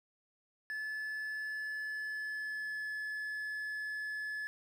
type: tone with pitch glide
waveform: triangle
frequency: 1728 to 1717.1 Hz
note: A6 to A6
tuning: -32 to -43 cents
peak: -35 dBFS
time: 0.7-4.47 s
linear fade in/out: 0 ms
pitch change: -11 cents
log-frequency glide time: 1.24-3.35 s
effects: 11-bit